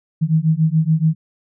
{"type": "beating tone pair", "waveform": "sine", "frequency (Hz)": [155.56, 162.56], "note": ["D#3", "E3"], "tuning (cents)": [0, -24], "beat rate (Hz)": 7, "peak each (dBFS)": -16, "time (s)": [0.21, 1.15], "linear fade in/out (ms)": 20, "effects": []}